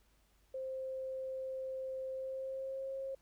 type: tone with pitch glide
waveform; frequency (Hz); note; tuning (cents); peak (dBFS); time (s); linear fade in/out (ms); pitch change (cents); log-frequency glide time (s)
sine; 525 to 537.3; C5 to C5; +6 to +46; -38; 0.54-3.15; 5; +40; 2.11-2.92
effects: added 50 Hz sine -70 dBFS peak until 3.21 s + pink hiss -73 dBFS RMS until 3.21 s